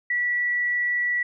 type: tone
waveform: sine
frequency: 1949 Hz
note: B6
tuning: 23 cents flat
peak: -21 dBFS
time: 0.1-1.23 s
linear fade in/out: 5 ms
effects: none